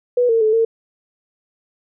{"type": "tone with pitch steps", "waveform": "sine", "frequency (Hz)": [490.3, 454.9, 434.1, 453.6], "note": ["B4", "A#4", "A4", "A#4"], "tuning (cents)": [-13, -42, -23, -47], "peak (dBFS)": -12, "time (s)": [0.17, 0.65], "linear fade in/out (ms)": 5, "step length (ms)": 120, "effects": []}